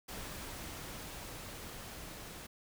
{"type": "noise with level ramp", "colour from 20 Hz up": "pink", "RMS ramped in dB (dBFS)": [-44, -48], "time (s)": [0.08, 2.47], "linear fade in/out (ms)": 10, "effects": []}